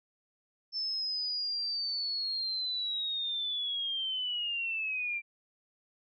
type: linear sweep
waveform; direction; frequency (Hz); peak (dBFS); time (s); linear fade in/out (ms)
sine; down; 5310 to 2349; -31; 0.72-5.22; 50
effects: none